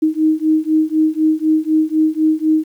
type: beating tone pair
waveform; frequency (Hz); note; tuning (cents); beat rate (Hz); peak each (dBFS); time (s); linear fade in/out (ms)
sine; 311.1 / 315.1; D#4 / D#4; 0 / +22; 4; -15; 0.02-2.64; 10
effects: 8-bit